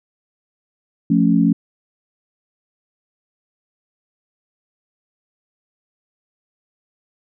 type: chord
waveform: sine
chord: F augmented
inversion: none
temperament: equal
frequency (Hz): 174.61 / 220 / 277.2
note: F3 / A3 / C#4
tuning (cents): 0 / 0 / 0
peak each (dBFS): -16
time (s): 1.1-1.53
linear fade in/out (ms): 5
effects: none